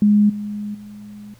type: tone with level steps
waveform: sine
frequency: 207.7 Hz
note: G#3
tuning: in tune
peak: -10 / -24 / -34 dBFS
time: 0.02-1.34 s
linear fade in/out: 2 ms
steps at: 0.29 / 0.74 s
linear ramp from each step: 10 ms
effects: added 116 Hz sine -49 dBFS peak until 1.39 s + pink hiss -54 dBFS RMS until 1.39 s